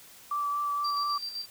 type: tone with vibrato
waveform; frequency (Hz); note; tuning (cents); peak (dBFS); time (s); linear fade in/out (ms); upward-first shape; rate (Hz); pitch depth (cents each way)
sine; 1161; D6; -20; -27; 0.31-1.18; 5; triangle; 4.2; 16
type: tone with tremolo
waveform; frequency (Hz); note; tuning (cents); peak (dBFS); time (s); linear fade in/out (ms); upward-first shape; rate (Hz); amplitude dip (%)
sine; 4700; D8; +1; -32; 0.84-1.46; 10; square; 7.8; 55
effects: white hiss -52 dBFS RMS until 1.5 s